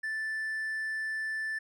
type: tone with hard clipping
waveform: triangle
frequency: 1760 Hz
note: A6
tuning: in tune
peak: -32 dBFS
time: 0.03-1.59 s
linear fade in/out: 10 ms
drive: 5 dB
effects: none